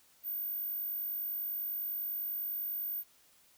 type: tone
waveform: sine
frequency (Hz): 14450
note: A9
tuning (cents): +45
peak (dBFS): -33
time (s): 0.23-3.04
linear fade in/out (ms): 50
effects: tanh soft clip ceiling -29 dBFS + white hiss -65 dBFS RMS until 3.57 s